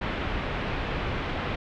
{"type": "low-pass noise", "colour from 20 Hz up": "pink", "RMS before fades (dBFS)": -30, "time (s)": [0.01, 1.56], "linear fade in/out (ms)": 10, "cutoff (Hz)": 3100, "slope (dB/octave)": 24, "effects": []}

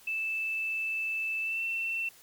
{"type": "tone with pitch glide", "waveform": "sine", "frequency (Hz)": [2637, 2689], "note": ["E7", "E7"], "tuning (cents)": [0, 34], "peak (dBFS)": -29, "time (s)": [0.07, 2.09], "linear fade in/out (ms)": 5, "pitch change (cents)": 34, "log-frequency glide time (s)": [1.41, 1.64], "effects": ["white hiss -56 dBFS RMS until 2.22 s", "MP3 96 kbps"]}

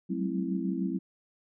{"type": "tone cluster", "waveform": "sine", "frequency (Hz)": [186.9, 193.6, 216.9, 264.9, 330.1], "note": ["F#3", "G3", "A3", "C4", "E4"], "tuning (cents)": [18, -21, -25, 22, 2], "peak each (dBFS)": [-32, -36, -38, -34, -35], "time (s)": [0.09, 0.99], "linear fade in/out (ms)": 20, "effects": []}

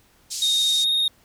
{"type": "band-pass noise", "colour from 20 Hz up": "pink", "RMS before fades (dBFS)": -30, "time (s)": [0.3, 0.85], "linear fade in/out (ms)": 20, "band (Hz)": [4600, 8800], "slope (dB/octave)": 24}
{"type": "tone with vibrato", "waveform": "triangle", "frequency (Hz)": 3719, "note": "A#7", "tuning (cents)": -5, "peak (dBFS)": -17, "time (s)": [0.42, 1.08], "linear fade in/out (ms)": 2, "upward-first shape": "square", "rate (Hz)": 18, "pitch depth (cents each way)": 16}
{"effects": ["pink hiss -58 dBFS RMS until 1.24 s"]}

